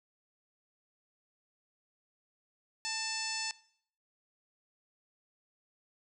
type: harmonic tone with a mistuned harmonic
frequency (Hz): 880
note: A5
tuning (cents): 0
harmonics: 1 / 2 / 3 / 4 / 5 / 6 / 7 / 8 / 9 / 10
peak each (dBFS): -44 / -44 / -41 / -48 / -41 / -40 / -45 / -44 / -47 / -54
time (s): 2.85-3.51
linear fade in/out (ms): 0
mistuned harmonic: 2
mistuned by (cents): +39
effects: noise-tail reverb RT60 0.6 s tail -20 dB re dry